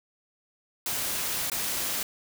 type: noise with dropouts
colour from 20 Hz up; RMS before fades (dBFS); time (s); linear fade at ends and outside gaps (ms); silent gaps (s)
white; -30; 0.86-2.03; 2; 1.499-1.517
effects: none